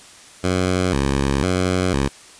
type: tone with vibrato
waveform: 10% pulse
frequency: 79.4 Hz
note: D#2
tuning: 36 cents sharp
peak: -9 dBFS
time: 0.43-2.09 s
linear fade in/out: 20 ms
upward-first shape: square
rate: 1 Hz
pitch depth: 250 cents each way
effects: white hiss -44 dBFS RMS until 2.39 s + resampled to 22050 Hz